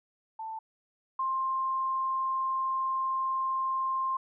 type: tone pair in turn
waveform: sine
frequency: 886 / 1055.5 Hz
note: A5 / C6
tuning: +12 / +15 cents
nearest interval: minor third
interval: 303 cents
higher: second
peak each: -35 / -27 dBFS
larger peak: second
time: 0.39-0.59 / 1.19-4.17 s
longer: second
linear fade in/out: 5 ms
effects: none